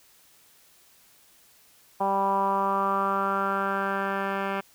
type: tone with low-pass filter sweep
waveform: 10% pulse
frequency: 196 Hz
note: G3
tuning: in tune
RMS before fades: -26 dBFS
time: 2-4.61 s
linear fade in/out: 10 ms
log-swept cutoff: 890 to 2000 Hz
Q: 5.1
effects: white hiss -58 dBFS RMS until 4.74 s